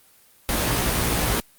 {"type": "noise with comb filter", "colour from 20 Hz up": "pink", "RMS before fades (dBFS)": -22, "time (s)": [0.49, 1.4], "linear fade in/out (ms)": 0, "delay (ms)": 17, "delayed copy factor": 1, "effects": ["white hiss -55 dBFS RMS until 1.58 s", "Opus 24 kbps"]}